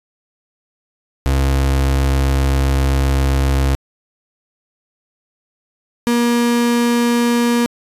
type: tone pair in turn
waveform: 35% pulse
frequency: 67.6 / 237.9 Hz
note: C#2 / A#3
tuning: -43 / +35 cents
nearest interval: octave + minor seventh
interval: 2178 cents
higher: second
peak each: -11 / -11 dBFS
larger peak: neither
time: 1.26-3.75 / 6.07-7.66 s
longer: first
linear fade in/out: 0 ms
effects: resampled to 32000 Hz